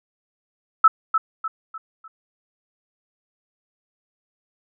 sine tone with echo, 1309 Hz, E6, 13 cents flat, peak -7 dBFS, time 0.84-0.88 s, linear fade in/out 5 ms, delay 300 ms, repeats 4, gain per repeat -8 dB, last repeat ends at 2.08 s, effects none

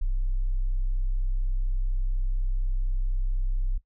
sine tone, 32.09 Hz, C1, 33 cents flat, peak -21 dBFS, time 0.01-3.78 s, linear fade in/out 10 ms, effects noise-tail reverb RT60 0.1 s tail -17 dB re dry + tanh soft clip ceiling -20 dBFS

